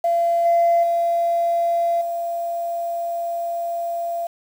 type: tone with level steps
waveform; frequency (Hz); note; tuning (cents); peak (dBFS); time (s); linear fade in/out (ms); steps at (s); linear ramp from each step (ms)
sine; 683; F5; -39; -15 / -12 / -16 / -22; 0.04-4.27; 5; 0.45 / 0.83 / 2.01; 5
effects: tanh soft clip ceiling -10 dBFS + 7-bit